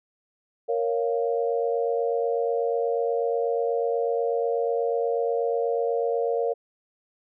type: chord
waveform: sine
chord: Bb minor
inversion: none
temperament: equal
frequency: 466.2 / 554.4 / 698.5 Hz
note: Bb4 / Db5 / F5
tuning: 0 / 0 / 0 cents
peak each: -24 / -28 / -30 dBFS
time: 0.68-6.54 s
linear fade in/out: 20 ms
effects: none